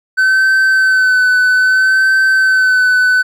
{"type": "tone with vibrato", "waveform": "triangle", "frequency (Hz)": 1523, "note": "F#6", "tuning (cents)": 50, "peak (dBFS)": -6, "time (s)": [0.17, 3.23], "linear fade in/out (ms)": 20, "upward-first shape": "sine", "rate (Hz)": 0.62, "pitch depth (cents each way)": 25, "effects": []}